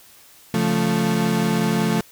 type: chord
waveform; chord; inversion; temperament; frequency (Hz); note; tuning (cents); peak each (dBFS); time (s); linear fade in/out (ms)
35% pulse; Db augmented; none; equal; 138.59 / 174.61 / 220; Db3 / F3 / A3; 0 / 0 / 0; -25 / -20 / -19; 0.54-2.01; 2
effects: white hiss -49 dBFS RMS until 2.11 s